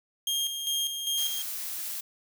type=tone with tremolo; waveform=sawtooth; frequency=3223 Hz; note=G7; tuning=47 cents sharp; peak=-23 dBFS; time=0.27-1.42 s; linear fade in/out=2 ms; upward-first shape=square; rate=2.5 Hz; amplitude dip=50%
type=noise; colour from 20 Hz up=blue; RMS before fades=-35 dBFS; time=1.17-2.01 s; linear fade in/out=10 ms
effects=none